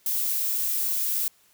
violet noise, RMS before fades -26 dBFS, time 0.06-1.28 s, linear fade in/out 2 ms, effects white hiss -61 dBFS RMS until 1.53 s

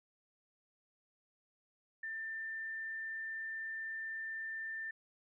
sine tone, 1788 Hz, A6, 27 cents sharp, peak -39 dBFS, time 2.03-4.91 s, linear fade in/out 5 ms, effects none

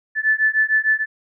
sine beating tone pair, 1743 / 1749.6 Hz, A6 / A6, -17 / -10 cents, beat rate 6.6 Hz, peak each -18 dBFS, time 0.15-1.06 s, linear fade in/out 50 ms, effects none

